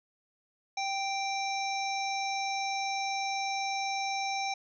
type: harmonic tone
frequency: 784 Hz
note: G5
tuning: in tune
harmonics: 1 / 3 / 5 / 7 / 8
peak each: -32 / -36 / -41 / -41 / -44 dBFS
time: 0.77-4.54 s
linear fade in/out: 5 ms
effects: none